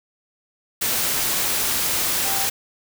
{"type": "tone in noise", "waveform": "sine", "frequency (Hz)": 784, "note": "G5", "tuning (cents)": 0, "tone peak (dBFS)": -29, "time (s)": [2.25, 2.46], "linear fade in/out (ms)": 10, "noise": "white", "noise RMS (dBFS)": -22, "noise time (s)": [0.81, 2.5], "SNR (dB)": -10, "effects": []}